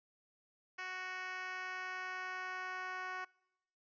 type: tone with band-pass filter sweep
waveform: 10% pulse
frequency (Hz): 370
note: F#4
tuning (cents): 0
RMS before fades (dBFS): -43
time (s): 0.78-3.25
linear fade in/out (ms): 10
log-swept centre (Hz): 2100 to 1300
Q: 1.1
effects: noise-tail reverb RT60 0.9 s tail -25 dB re dry + resampled to 16000 Hz